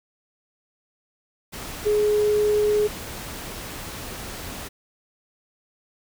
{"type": "tone in noise", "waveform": "sine", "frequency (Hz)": 419.7, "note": "G#4", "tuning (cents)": 18, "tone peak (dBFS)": -17, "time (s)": [1.85, 2.88], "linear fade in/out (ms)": 20, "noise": "pink", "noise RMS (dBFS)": -35, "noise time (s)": [1.52, 4.69], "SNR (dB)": 15, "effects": []}